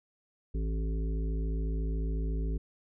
harmonic tone, 54 Hz, A1, 32 cents flat, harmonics 1 / 3 / 5 / 7 / 8, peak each -29 / -39 / -43 / -46 / -47 dBFS, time 0.54-2.58 s, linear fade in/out 10 ms, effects none

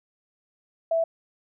sine tone, 659 Hz, E5, 1 cent flat, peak -20 dBFS, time 0.91-1.04 s, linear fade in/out 5 ms, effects none

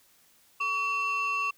sine tone pair together, 1133.9 / 2697 Hz, C#6 / E7, +39 / +39 cents, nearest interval octave + minor third, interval 1500 cents, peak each -27 dBFS, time 0.6-1.51 s, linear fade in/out 10 ms, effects tanh soft clip ceiling -23 dBFS + white hiss -62 dBFS RMS until 1.57 s

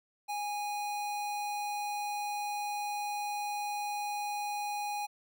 square tone, 825 Hz, G#5, 12 cents flat, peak -34 dBFS, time 0.28-5.07 s, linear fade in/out 20 ms, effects none

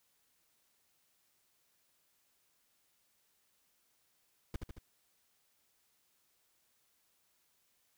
brown noise with echo, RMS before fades -36 dBFS, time 4.54-4.56 s, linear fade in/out 2 ms, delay 75 ms, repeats 3, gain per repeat -4 dB, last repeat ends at 4.785 s, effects white hiss -75 dBFS RMS until 7.97 s

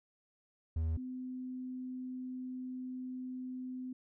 triangle / sine tone pair in turn, 80.5 / 254.9 Hz, E2 / C4, -41 / -45 cents, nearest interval octave + minor sixth, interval 1996 cents, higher second, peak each -29 / -39 dBFS, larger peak first, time 0.76-0.97 / 0.97-3.93 s, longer second, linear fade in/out 5 ms, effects none

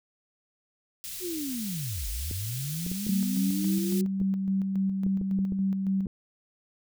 white band-stop noise, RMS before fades -38 dBFS, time 1.04-4.01 s, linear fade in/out 0 ms, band 140 to 3000 Hz, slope 12 dB/octave
sine linear two-way sweep, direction down then up, 375.5 to 46.14 to 375.5 Hz, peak -31 dBFS, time 1.2-4.06 s, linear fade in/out 50 ms, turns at 2.08 s
clicks, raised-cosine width 3 ms, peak -24 dBFS, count 10, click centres 2.312 / 2.865 / 2.916 / 3.067 / 4.215 / 5.065 / 5.214 / 5.389 / 5.522 / 6.068 s
sine tone with tremolo, 193 Hz, G3, 27 cents flat, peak -23 dBFS, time 3.09-6.06 s, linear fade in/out 2 ms, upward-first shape square, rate 3.6 Hz, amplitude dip 35%
effects none

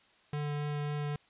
square tone with vibrato, 147.1 Hz, D3, 3 cents sharp, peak -33 dBFS, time 0.33-1.16 s, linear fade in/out 2 ms, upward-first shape triangle, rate 3.7 Hz, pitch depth 9 cents each way, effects white hiss -64 dBFS RMS until 1.29 s + resampled to 8000 Hz

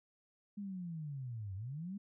sine linear two-way sweep, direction down then up, 207.7 to 91.8 to 207.7 Hz, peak -40 dBFS, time 0.57-1.98 s, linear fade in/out 10 ms, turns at 1.55 s, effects none

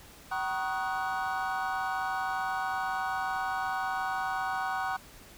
triangle tone cluster, 762 / 949 / 1100 / 1248 / 1480 Hz, G5 / A#5 / C#6 / D#6 / F#6, -49 / +31 / -14 / +5 / 0 cents, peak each -31 / -36 / -36 / -37 / -34 dBFS, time 0.31-4.97 s, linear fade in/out 10 ms, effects pink hiss -52 dBFS RMS until 5.37 s

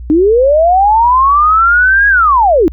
sine linear two-way sweep, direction up then down, 293.4 to 1661.2 to 293.4 Hz, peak -5 dBFS, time 0.1-2.68 s, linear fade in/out 0 ms, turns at 2.08 s, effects added 60 Hz sine -23 dBFS peak until 2.72 s

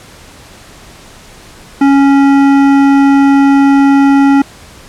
triangle tone with hard clipping, 277.2 Hz, C#4, in tune, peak -6 dBFS, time 1.81-4.42 s, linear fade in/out 5 ms, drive 17 dB, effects pink hiss -36 dBFS RMS until 4.88 s + low-pass 10000 Hz 12 dB/octave

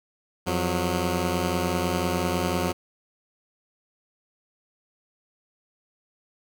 10% pulse tone pair together, 86 / 182 Hz, F2 / F#3, -26 / -28 cents, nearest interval octave + minor second, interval 1298 cents, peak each -18 dBFS, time 0.46-2.73 s, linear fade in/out 20 ms, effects none

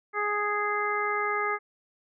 harmonic tone, 415.3 Hz, G#4, in tune, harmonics 1 / 2 / 3 / 4 / 5, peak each -32 / -34 / -29 / -34 / -32 dBFS, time 0.13-1.59 s, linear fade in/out 50 ms, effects none

